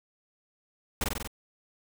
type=noise with echo; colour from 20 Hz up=pink; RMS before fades=-28 dBFS; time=1.01-1.04 s; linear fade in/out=2 ms; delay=47 ms; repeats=5; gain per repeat=-2 dB; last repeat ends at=1.275 s; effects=none